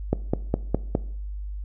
click train, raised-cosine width 2 ms, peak -7 dBFS, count 5, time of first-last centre 0.13-0.951 s, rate 4.87 Hz, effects noise-tail reverb RT60 0.6 s tail -19 dB re dry + added 50 Hz sine -30 dBFS peak until 1.64 s

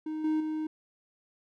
triangle tone with level steps, 311.1 Hz, D#4, in tune, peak -30 / -23 / -28 dBFS, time 0.06-0.67 s, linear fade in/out 5 ms, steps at 0.24 / 0.4 s, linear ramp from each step 5 ms, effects none

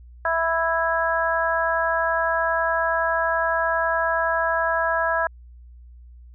harmonic tone, 329.6 Hz, E4, in tune, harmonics 2 / 3 / 4 / 5, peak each -24 / -25 / -27 / -24 dBFS, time 0.25-5.27 s, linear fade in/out 2 ms, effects added 60 Hz sine -42 dBFS peak until 6.34 s

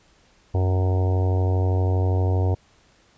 harmonic tone, 92.5 Hz, F#2, in tune, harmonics 1 / 3 / 4 / 5 / 6 / 7 / 8 / 9 / 10, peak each -18 / -33 / -32 / -32 / -38 / -36 / -36 / -43 / -40 dBFS, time 0.54-2.55 s, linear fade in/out 10 ms, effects pink hiss -58 dBFS RMS until 3.17 s + resampled to 16000 Hz

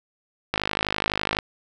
click train, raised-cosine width 0.3 ms, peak -6 dBFS, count 45, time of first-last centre 0.54-1.388 s, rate 51.9 Hz, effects none

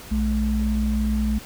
sine tone pair together, 60.16 / 214.4 Hz, B1 / A3, -45 / -45 cents, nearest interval octave + minor seventh, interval 2200 cents, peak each -22 dBFS, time 0.11-1.39 s, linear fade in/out 10 ms, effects pink hiss -41 dBFS RMS until 1.45 s

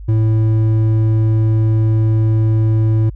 sine tone with hard clipping, 110 Hz, A2, in tune, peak -12 dBFS, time 0.08-3.1 s, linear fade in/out 10 ms, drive 6 dB, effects added 50 Hz sine -28 dBFS peak until 3.15 s

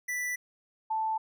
square / sine tone pair in turn, 1975.5 / 880 Hz, B6 / A5, 0 / 0 cents, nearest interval octave + major second, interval 1400 cents, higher first, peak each -31 / -27 dBFS, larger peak second, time 0.08-0.36 / 0.9-1.18 s, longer neither, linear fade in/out 10 ms, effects none

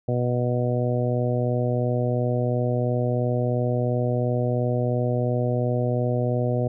harmonic tone, 122.9 Hz, B2, 8 cents flat, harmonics 1 / 2 / 3 / 4 / 5 / 6, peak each -23 / -29 / -31 / -28 / -29 / -36 dBFS, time 0.08-6.68 s, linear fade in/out 5 ms, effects none

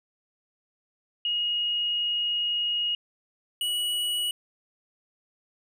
sine / square tone pair in turn, 2878 / 2927 Hz, F#7 / F#7, -49 / -19 cents, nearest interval unison, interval 30 cents, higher second, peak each -24 / -26 dBFS, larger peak first, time 1.25-2.95 / 3.61-4.31 s, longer first, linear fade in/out 2 ms, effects none

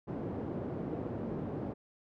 pink band-pass noise, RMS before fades -38 dBFS, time 0.07-1.74 s, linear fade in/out 20 ms, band 150 to 450 Hz, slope 12 dB/octave, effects none

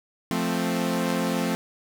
sawtooth chord, F major, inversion none, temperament equal, 174.61 / 220 / 261.6 Hz, F3 / A3 / C4, 0 / 0 / 0 cents, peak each -24 dBFS, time 0.31-1.55 s, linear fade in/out 0 ms, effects none

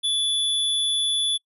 square tone, 3450 Hz, A7, 35 cents flat, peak -21 dBFS, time 0.03-1.38 s, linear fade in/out 20 ms, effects noise-tail reverb RT60 0.1 s tail -24 dB re dry + resampled to 32000 Hz

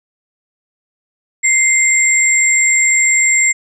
sine tone pair together, 2093 / 7459 Hz, C7 / A#8, 0 / 0 cents, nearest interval octave + minor seventh, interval 2200 cents, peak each -12 dBFS, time 1.43-3.53 s, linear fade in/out 20 ms, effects none

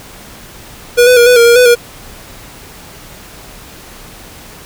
square tone with pitch steps, 483.4 / 499.2 / 476.6 / 494.8 / 468.3 / 472.4 / 497.7 / 477.2 Hz, B4 / B4 / A#4 / B4 / A#4 / A#4 / B4 / A#4, -37 / +19 / +38 / +3 / +8 / +23 / +13 / +41 cents, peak -4 dBFS, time 0.97-1.754 s, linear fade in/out 20 ms, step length 98 ms, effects pink hiss -34 dBFS RMS until 4.65 s

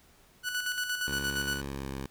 sawtooth tone with tremolo, 1480 Hz, F#6, in tune, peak -25 dBFS, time 0.43-1.62 s, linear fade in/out 50 ms, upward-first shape square, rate 8.6 Hz, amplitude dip 50%
10% pulse tone with pitch glide, 69.2 to 67.46 Hz, C#2 to C#2, -2 to -46 cents, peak -27 dBFS, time 1.08-2.06 s, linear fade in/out 0 ms, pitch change -44 cents, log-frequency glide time 1.64-1.91 s
effects pink hiss -61 dBFS RMS until 2.1 s

